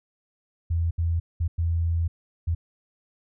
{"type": "tone bursts at uneven times", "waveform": "sine", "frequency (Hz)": 83.7, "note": "E2", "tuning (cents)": 27, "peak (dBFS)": -21, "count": 5, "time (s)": [[0.7, 0.91], [0.98, 1.2], [1.4, 1.48], [1.58, 2.08], [2.47, 2.55]], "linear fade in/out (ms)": 10, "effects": []}